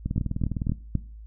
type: two click trains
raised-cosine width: 5 ms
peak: -15 / -11 dBFS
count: 14 / 4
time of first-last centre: 0.06-0.72 / 0.18-0.953 s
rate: 19.7 / 3.88 Hz
effects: noise-tail reverb RT60 0.4 s tail -18 dB re dry + added 54 Hz sine -40 dBFS peak until 1.26 s